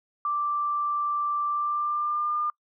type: tone with pitch glide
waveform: sine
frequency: 1174.7 to 1204.2 Hz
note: D6 to D6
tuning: 0 to +43 cents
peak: -24 dBFS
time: 0.25-2.5 s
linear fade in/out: 2 ms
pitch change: +43 cents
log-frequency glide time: 1.48-2.36 s
effects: noise-tail reverb RT60 0.1 s tail -26 dB re dry